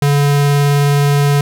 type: tone with vibrato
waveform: square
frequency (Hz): 143.2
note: D3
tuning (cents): -43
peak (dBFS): -10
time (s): 0.02-1.41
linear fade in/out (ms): 2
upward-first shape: triangle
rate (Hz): 19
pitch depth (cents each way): 9
effects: none